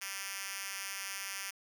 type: tone with high-pass filter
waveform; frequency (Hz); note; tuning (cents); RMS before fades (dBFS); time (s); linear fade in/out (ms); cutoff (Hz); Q
5% pulse; 195.8; G3; -2; -41; 0.01-1.51; 10; 2500; 0.63
effects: none